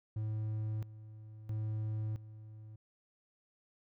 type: tone with tremolo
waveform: triangle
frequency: 108.3 Hz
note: A2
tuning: 27 cents flat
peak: -32 dBFS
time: 0.16-2.76 s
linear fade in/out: 5 ms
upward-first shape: square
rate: 0.75 Hz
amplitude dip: 80%
effects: none

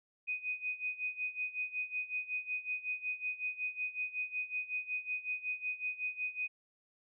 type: tone with tremolo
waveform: sine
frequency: 2495 Hz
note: D#7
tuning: 4 cents sharp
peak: -32 dBFS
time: 0.27-6.48 s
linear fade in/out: 20 ms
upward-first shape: sine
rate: 5.4 Hz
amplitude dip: 85%
effects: none

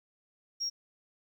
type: tone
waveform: sine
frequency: 5588 Hz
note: F8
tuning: in tune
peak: -29 dBFS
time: 0.6-0.7 s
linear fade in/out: 20 ms
effects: tanh soft clip ceiling -27 dBFS + 11-bit

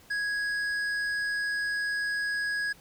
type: tone with hard clipping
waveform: triangle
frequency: 1661.2 Hz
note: G#6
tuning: in tune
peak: -29 dBFS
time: 0.1-2.73 s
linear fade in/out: 10 ms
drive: 11 dB
effects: pink hiss -56 dBFS RMS until 2.8 s

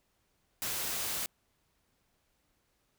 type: noise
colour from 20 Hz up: white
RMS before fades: -35 dBFS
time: 0.62-1.26 s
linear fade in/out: 0 ms
effects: pink hiss -75 dBFS RMS until 2.98 s

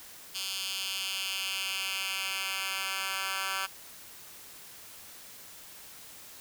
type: tone with high-pass filter sweep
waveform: 10% pulse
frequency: 192.4 Hz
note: G3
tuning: 32 cents flat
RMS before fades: -34 dBFS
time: 0.34-3.67 s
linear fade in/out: 20 ms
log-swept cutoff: 3600 to 1600 Hz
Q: 2
effects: white hiss -49 dBFS RMS until 6.4 s

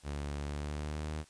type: tone with pitch glide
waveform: sawtooth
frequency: 72.1 to 76.83 Hz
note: D2 to D#2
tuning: -31 to -21 cents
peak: -32 dBFS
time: 0.03-1.25 s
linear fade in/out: 50 ms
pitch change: +110 cents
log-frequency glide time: 0.42-1.12 s
effects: white hiss -62 dBFS RMS until 1.29 s + resampled to 22050 Hz

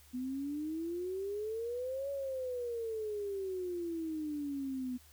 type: exponential two-way sweep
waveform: sine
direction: up then down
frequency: 246.9 to 563 to 246.9 Hz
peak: -35 dBFS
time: 0.13-4.98 s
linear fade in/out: 20 ms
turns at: 2.1 s
effects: added 74 Hz sine -61 dBFS peak until 5.12 s + white hiss -62 dBFS RMS until 5.12 s

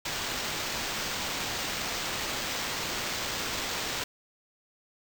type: noise with sample-and-hold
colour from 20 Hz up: violet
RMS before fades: -33 dBFS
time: 0.05-4.04 s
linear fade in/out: 5 ms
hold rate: 11025 Hz
effects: none

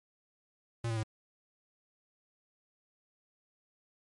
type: tone with pitch steps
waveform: square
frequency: 116.54 / 112.96 / 109.49 Hz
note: A#2 / A2 / A2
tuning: 0 / +46 / -8 cents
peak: -32 dBFS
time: 0.84-1.032 s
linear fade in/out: 5 ms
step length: 64 ms
effects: MP3 48 kbps

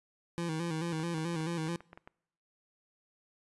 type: tone with vibrato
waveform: 25% pulse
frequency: 164.4 Hz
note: E3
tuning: 4 cents flat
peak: -29 dBFS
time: 0.38-1.76 s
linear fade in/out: 0 ms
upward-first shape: square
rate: 4.6 Hz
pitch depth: 65 cents each way
type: clicks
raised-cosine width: 0.5 ms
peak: -33 dBFS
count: 10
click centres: 0.93 / 0.999 / 1.181 / 1.344 / 1.406 / 1.67 / 1.806 / 1.931 / 1.975 / 2.075 s
effects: noise-tail reverb RT60 0.8 s tail -25 dB re dry + resampled to 24000 Hz

